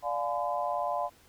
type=chord; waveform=sine; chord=D diminished seventh; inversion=none; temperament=just; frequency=587.3 / 704.8 / 845.8 / 1014.9 Hz; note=D5 / F5 / Ab5 / Cb6; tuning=0 / +16 / +31 / +47 cents; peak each=-34 / -32 / -36 / -34 dBFS; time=0.02-1.1 s; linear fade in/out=50 ms; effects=pink hiss -60 dBFS RMS until 1.28 s